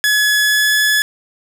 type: tone with pitch glide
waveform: sawtooth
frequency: 1698 to 1708.8 Hz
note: G#6 to G#6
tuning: +38 to +49 cents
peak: -8 dBFS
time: 0.04-1.02 s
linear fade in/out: 0 ms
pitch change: +11 cents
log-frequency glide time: 0.37-0.74 s
effects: none